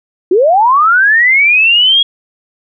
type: linear sweep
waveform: sine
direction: up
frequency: 337.8 to 3322 Hz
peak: -5 dBFS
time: 0.31-2.03 s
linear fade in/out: 5 ms
effects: none